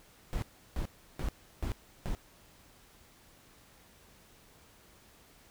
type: noise bursts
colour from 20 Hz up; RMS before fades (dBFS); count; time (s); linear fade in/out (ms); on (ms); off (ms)
brown; -33; 5; 0.33-2.15; 0; 92; 340
effects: pink hiss -60 dBFS RMS until 5.5 s